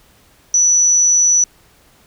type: tone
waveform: sine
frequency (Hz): 5930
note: F#8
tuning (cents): +3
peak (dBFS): -9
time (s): 0.54-1.44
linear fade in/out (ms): 2
effects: pink hiss -51 dBFS RMS until 2.06 s